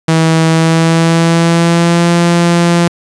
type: tone with pitch glide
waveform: sawtooth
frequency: 161.9 to 171.53 Hz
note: E3 to F3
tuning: -31 to -31 cents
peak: -3 dBFS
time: 0.08-2.88 s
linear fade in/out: 5 ms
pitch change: +100 cents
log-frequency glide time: 0.47-2.11 s
effects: resampled to 22050 Hz

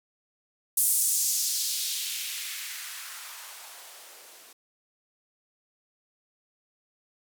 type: noise with band-pass filter sweep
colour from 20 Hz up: violet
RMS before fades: -31 dBFS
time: 0.77-4.53 s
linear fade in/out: 5 ms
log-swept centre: 10000 to 360 Hz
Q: 1.5
effects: none

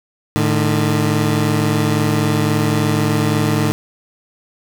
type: tone pair together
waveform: 20% pulse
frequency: 108.09 / 150.3 Hz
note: A2 / D3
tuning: -30 / +40 cents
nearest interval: tritone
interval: 570 cents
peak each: -12 dBFS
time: 0.36-3.72 s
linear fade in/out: 0 ms
effects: none

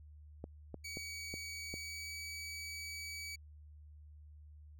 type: clicks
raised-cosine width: 2 ms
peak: -30 dBFS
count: 5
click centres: 0.441 / 0.743 / 0.971 / 1.34 / 1.74 s
type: tone with pitch glide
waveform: 20% pulse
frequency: 2264 to 2280 Hz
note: C#7 to C#7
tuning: +36 to +48 cents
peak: -38 dBFS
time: 0.84-3.36 s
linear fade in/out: 10 ms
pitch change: +12 cents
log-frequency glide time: 1.6-2.14 s
effects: added 75 Hz sine -53 dBFS peak until 4.79 s

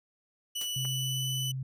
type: tone with pitch glide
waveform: sawtooth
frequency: 2960 to 2987 Hz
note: F#7 to F#7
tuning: 0 to +16 cents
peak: -29 dBFS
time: 0.55-1.52 s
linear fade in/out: 10 ms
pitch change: +16 cents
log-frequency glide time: 0.73-1.26 s
type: noise with exponential decay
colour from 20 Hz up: white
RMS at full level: -38 dBFS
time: 0.61-0.72 s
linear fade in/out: 1 ms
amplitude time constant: 23 ms
type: tone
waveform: sine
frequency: 131.8 Hz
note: C3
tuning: 13 cents sharp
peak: -32 dBFS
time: 0.76-1.63 s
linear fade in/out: 5 ms
type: clicks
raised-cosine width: 0.5 ms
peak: -31 dBFS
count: 2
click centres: 0.849 / 0.854 s
effects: none

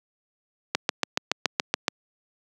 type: click train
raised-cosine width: 0.2 ms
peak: -3 dBFS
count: 9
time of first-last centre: 0.75-1.882 s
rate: 7.07 Hz
effects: high-pass 200 Hz 12 dB/octave

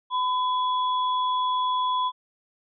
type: tone pair together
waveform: sine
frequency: 1006 / 3384 Hz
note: B5 / G#7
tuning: +32 / +32 cents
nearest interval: octave + major sixth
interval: 2100 cents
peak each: -22 / -33 dBFS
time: 0.1-2.12 s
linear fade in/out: 50 ms
effects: none

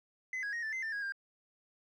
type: tone with pitch steps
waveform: sine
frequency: 2033 / 1656 / 1871 / 1763 / 2068 / 1787 / 1650 / 1596 Hz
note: B6 / G#6 / A#6 / A6 / C7 / A6 / G#6 / G6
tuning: +50 / -5 / +6 / +3 / -21 / +26 / -12 / +31 cents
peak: -32 dBFS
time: 0.33-1.122 s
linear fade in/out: 2 ms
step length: 99 ms
effects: tanh soft clip ceiling -34 dBFS + 12-bit

